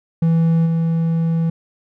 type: tone with level steps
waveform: triangle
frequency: 164.7 Hz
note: E3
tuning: 1 cent flat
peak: -10 / -13 dBFS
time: 0.22-1.5 s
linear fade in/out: 5 ms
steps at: 0.65 s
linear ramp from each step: 20 ms
effects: none